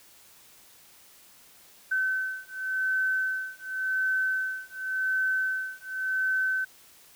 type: beating tone pair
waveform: sine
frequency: 1528 / 1528.9 Hz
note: G6 / G6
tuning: -45 / -44 cents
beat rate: 0.9 Hz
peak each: -29 dBFS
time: 1.91-6.65 s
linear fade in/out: 10 ms
effects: white hiss -55 dBFS RMS until 7.15 s